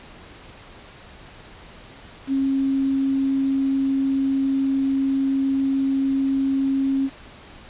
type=tone with quantisation; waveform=sine; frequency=270.7 Hz; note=C#4; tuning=41 cents flat; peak=-18 dBFS; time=2.27-7.1 s; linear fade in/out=50 ms; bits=7; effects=pink hiss -44 dBFS RMS until 7.69 s + resampled to 8000 Hz